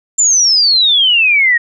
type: exponential sweep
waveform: sine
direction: down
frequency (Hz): 7300 to 1854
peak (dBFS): -7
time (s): 0.18-1.58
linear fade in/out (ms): 10
effects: none